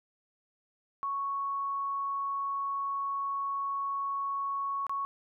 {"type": "tone with dropouts", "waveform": "sine", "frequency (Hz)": 1108.7, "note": "C#6", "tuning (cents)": 0, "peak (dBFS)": -30, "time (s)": [1.03, 5.05], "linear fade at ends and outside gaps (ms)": 0, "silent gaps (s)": [4.867, 4.895], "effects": []}